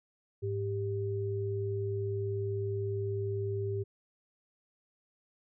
sine tone pair together, 104.4 / 394.2 Hz, G#2 / G4, +10 / +10 cents, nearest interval octave + major seventh, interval 2300 cents, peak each -33 / -34 dBFS, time 0.42-3.84 s, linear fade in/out 20 ms, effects none

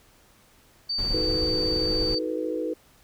sine tone, 4596 Hz, D8, 38 cents flat, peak -25 dBFS, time 0.89-2.19 s, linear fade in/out 10 ms
brown noise, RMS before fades -31 dBFS, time 0.98-2.15 s, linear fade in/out 5 ms
sine chord, B dominant seventh, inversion first, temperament equal with one note detuned, 317.7 / 370 / 440 / 493.9 Hz, D#4 / F#4 / A4 / B4, +36 / 0 / 0 / 0 cents, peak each -30 / -35 / -33 / -30 dBFS, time 1.13-2.74 s, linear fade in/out 10 ms
effects pink hiss -58 dBFS RMS until 3.03 s

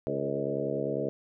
harmonic tone with a mistuned harmonic, 70 Hz, C#2, 18 cents sharp, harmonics 2 / 3 / 4 / 5 / 6 / 7 / 8 / 9, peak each -38 / -39 / -37 / -37 / -35 / -35 / -37 / -36 dBFS, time 0.07-1.09 s, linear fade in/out 0 ms, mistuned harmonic 7, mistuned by -28 cents, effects none

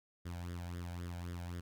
sawtooth tone with flanger, 87.31 Hz, F2, in tune, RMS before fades -43 dBFS, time 0.25-1.61 s, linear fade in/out 10 ms, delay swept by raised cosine 0.58 to 1.33 ms, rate 3.8 Hz, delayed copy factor +0.7, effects none

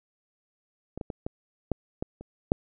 clicks, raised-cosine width 2 ms, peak -22 / -20 / -20 / -18 / -12 / -16 / -29 / -7 dBFS, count 8, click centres 0.976 / 1.012 / 1.102 / 1.265 / 1.717 / 2.025 / 2.21 / 2.519 s, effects none

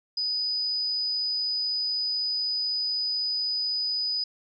sine tone, 4978 Hz, D#8, in tune, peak -25 dBFS, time 0.17-4.24 s, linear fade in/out 5 ms, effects none

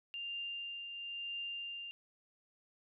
sine tone with tremolo, 2794 Hz, F7, in tune, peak -38 dBFS, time 0.14-1.91 s, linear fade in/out 0 ms, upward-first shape triangle, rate 1 Hz, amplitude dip 45%, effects none

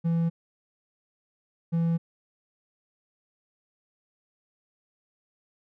triangle tone pair in turn, 166.8 / 166.8 Hz, E3 / E3, +21 / +21 cents, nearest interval unison, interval 0 cents, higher neither, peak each -20 dBFS, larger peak neither, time 0.04-0.3 / 1.72-1.98 s, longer neither, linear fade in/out 20 ms, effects none

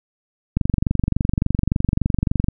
click train, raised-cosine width 5 ms, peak -5 dBFS, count 46, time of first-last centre 0.57-2.485 s, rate 23.5 Hz, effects none

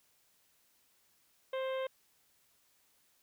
harmonic tone, 526 Hz, C5, 9 cents sharp, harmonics 1 / 2 / 3 / 4 / 5 / 6 / 7, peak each -34 / -44 / -49 / -49 / -54 / -51 / -56 dBFS, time 1.53-1.87 s, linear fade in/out 5 ms, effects white hiss -71 dBFS RMS until 3.22 s

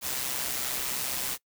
white noise with amplitude modulation, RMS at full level -29 dBFS, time 0.01-1.38 s, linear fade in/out 50 ms, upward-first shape sine, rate 129 Hz, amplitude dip 55%, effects noise-tail reverb RT60 0.1 s tail -22 dB re dry

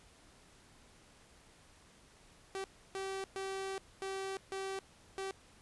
sawtooth tone bursts at uneven times, 386.1 Hz, G4, 26 cents flat, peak -34 dBFS, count 6, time 2.55-2.64 / 2.95-3.24 / 3.36-3.78 / 4.02-4.37 / 4.52-4.79 / 5.18-5.31 s, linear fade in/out 0 ms, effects pink hiss -62 dBFS RMS until 5.61 s + resampled to 24000 Hz

